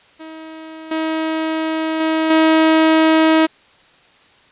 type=tone with level steps; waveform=sawtooth; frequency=318.4 Hz; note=D#4; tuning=40 cents sharp; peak=-28 / -14 / -11 / -6 dBFS; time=0.19-3.47 s; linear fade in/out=20 ms; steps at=0.91 / 2 / 2.3 s; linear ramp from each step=5 ms; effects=white hiss -50 dBFS RMS until 4.51 s + resampled to 8000 Hz